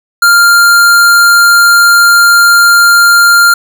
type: tone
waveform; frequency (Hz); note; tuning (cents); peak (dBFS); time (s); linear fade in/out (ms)
square; 1396.9; F6; 0; -3; 0.22-3.54; 5
effects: none